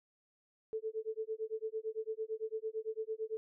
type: tone with tremolo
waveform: sine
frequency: 440 Hz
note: A4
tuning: in tune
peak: -33 dBFS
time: 0.73-3.37 s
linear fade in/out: 0 ms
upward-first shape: sine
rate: 8.9 Hz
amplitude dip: 100%
effects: none